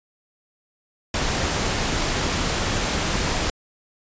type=noise; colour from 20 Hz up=pink; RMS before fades=-23 dBFS; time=1.14-3.5 s; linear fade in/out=2 ms; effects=resampled to 16000 Hz